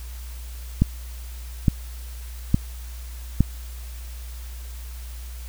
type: click train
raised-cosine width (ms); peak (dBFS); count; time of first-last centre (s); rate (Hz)
5; -3; 4; 0.82-3.406; 1.16
effects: added 60 Hz sine -33 dBFS peak until 5.48 s + white hiss -46 dBFS RMS until 5.48 s